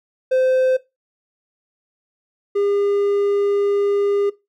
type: tone pair in turn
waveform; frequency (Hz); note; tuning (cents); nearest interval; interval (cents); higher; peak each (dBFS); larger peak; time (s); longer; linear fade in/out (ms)
triangle; 517 / 404.2; C5 / G#4; -21 / -47; major third; 426; first; -12 / -14; first; 0.31-0.77 / 2.55-4.3; second; 10
effects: noise-tail reverb RT60 0.2 s tail -17 dB re dry